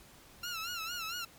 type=tone with vibrato; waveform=15% pulse; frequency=1369 Hz; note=F6; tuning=35 cents flat; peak=-30 dBFS; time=0.43-1.25 s; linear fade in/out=5 ms; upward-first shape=sine; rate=4.4 Hz; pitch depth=100 cents each way; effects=pink hiss -57 dBFS RMS until 1.38 s + MP3 96 kbps